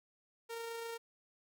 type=tone with amplitude modulation; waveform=sawtooth; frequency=461.2 Hz; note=A#4; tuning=19 cents flat; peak=-36 dBFS; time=0.49-0.98 s; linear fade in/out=20 ms; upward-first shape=sine; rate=27.6 Hz; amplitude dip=25%; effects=none